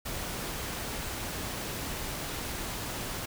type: noise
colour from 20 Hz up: pink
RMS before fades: -36 dBFS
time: 0.05-3.26 s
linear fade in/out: 10 ms
effects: none